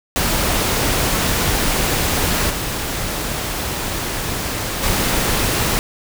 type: noise with level steps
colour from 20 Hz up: pink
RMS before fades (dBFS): -18 / -23 / -18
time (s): 0.16-5.79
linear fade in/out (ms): 0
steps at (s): 2.49 / 4.82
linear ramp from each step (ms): 20
effects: none